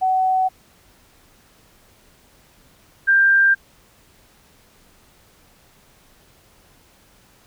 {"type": "tone pair in turn", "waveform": "sine", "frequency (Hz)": [751, 1587.3], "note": ["F#5", "G6"], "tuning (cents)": [26, 21], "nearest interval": "octave + minor second", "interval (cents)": 1295, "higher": "second", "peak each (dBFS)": [-15, -11], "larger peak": "second", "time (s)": [[0.01, 0.49], [3.07, 3.55]], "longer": "neither", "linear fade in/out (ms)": 20, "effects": ["pink hiss -54 dBFS RMS until 7.46 s"]}